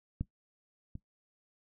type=clicks; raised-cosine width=5 ms; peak=-21 / -30 dBFS; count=2; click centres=0.21 / 0.954 s; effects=noise-tail reverb RT60 0.1 s tail -17 dB re dry